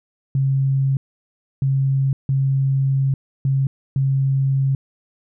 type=tone bursts at uneven times; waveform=sine; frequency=135.5 Hz; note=C#3; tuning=39 cents flat; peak=-15 dBFS; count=5; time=0.35-0.97 / 1.62-2.13 / 2.29-3.14 / 3.45-3.67 / 3.96-4.75 s; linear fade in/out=2 ms; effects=none